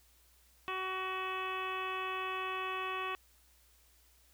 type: harmonic tone with a mistuned harmonic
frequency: 375 Hz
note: F#4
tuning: 23 cents sharp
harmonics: 1 / 2 / 3 / 4 / 5 / 6 / 7 / 8 / 9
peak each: -43 / -46 / -38 / -48 / -46 / -51 / -42 / -50 / -52 dBFS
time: 0.68-3.15 s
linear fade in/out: 0 ms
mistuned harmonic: 7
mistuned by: -20 cents
effects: added 60 Hz sine -67 dBFS peak until 4.33 s + white hiss -67 dBFS RMS until 4.33 s